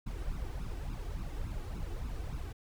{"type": "noise with flanger", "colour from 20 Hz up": "brown", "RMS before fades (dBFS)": -38, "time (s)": [0.06, 2.53], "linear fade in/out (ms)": 10, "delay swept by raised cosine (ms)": [0.76, 2.66], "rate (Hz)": 3.5, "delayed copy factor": 0.7, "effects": []}